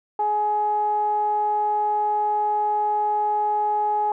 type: tone with low-pass filter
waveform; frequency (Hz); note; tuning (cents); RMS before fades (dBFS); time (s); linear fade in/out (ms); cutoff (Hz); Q
sawtooth; 420; G#4; +19; -22; 0.19-4.12; 2; 850; 9
effects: none